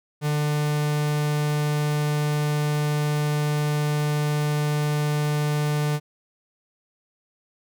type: tone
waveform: 45% pulse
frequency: 148.8 Hz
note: D3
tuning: 23 cents sharp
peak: -21 dBFS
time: 0.21-6 s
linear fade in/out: 50 ms
effects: none